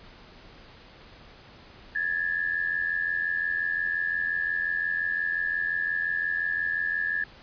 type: tone pair together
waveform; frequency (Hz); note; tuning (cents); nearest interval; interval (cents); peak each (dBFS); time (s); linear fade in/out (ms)
sine; 1674.3 / 1760; G#6 / A6; +14 / 0; minor second; 86; -28; 1.95-7.24; 5
effects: pink hiss -50 dBFS RMS until 7.42 s + resampled to 11025 Hz